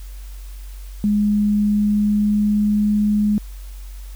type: tone with pitch glide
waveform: sine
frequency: 207.7 to 209 Hz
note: G#3 to G#3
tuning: 0 to +11 cents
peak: -14 dBFS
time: 1.04-3.38 s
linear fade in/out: 0 ms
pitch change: +11 cents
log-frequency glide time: 1.62-2.83 s
effects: added 47 Hz sine -31 dBFS peak until 4.15 s + white hiss -48 dBFS RMS until 4.15 s